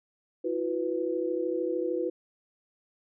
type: chord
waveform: sine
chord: E suspended second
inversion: none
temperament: equal with one note detuned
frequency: 329.6 / 362.8 / 493.9 Hz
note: E4 / F#4 / B4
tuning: 0 / -34 / 0 cents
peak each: -32 / -31 / -31 dBFS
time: 0.44-2.1 s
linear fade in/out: 10 ms
effects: none